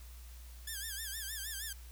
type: tone with vibrato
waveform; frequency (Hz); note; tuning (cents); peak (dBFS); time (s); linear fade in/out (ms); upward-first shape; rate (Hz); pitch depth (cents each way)
5% pulse; 1683; G#6; +23; -29; 0.67-1.73; 5; sine; 6.4; 130
effects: added 60 Hz sine -48 dBFS peak until 1.91 s + white hiss -59 dBFS RMS until 1.91 s